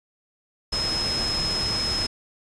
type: tone in noise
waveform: sine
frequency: 5150 Hz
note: E8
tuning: 41 cents flat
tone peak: -24 dBFS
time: 0.72-2.07 s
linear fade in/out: 10 ms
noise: pink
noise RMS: -30 dBFS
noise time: 0.72-2.07 s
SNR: +3 dB
effects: resampled to 22050 Hz